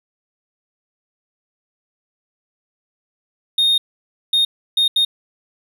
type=tone bursts at uneven times; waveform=triangle; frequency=3694 Hz; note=A#7; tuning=16 cents flat; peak=-11 dBFS; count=4; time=3.58-3.78 / 4.33-4.45 / 4.77-4.88 / 4.96-5.05 s; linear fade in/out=5 ms; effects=none